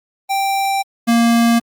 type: tone pair in turn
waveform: square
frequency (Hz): 784 / 233.1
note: G5 / A#3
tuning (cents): 0 / 0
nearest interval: octave + major sixth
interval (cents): 2100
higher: first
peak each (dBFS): -16 / -11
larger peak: second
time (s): 0.29-0.83 / 1.07-1.6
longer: first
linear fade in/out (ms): 20
effects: Opus 32 kbps